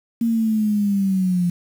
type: linear sweep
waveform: sine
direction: down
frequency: 233.1 to 173.7 Hz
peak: -16 dBFS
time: 0.21-1.5 s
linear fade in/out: 5 ms
effects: 7-bit